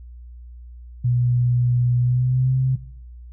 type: tone with pitch glide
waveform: sine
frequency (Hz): 122.5 to 130.54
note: B2 to C3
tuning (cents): -14 to -4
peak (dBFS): -16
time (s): 1.04-2.76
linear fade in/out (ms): 10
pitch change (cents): +110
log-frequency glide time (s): 2-2.53
effects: noise-tail reverb RT60 0.8 s tail -19 dB re dry + added 60 Hz sine -37 dBFS peak until 3.32 s